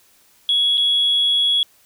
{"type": "tone with dropouts", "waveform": "sine", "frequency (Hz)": 3350, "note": "G#7", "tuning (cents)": 14, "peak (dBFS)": -13, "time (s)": [0.49, 1.63], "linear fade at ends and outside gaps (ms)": 1, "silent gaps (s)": [0.773, 0.778], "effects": ["tanh soft clip ceiling -10 dBFS", "white hiss -55 dBFS RMS until 1.85 s"]}